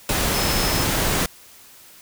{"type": "tone in noise", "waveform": "sine", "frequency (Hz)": 5200, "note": "E8", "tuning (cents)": -24, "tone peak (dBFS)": -28, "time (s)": [0.34, 0.84], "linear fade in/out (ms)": 2, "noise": "pink", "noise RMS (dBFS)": -21, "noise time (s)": [0.09, 1.26], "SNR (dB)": -10, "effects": ["white hiss -47 dBFS RMS until 2.01 s"]}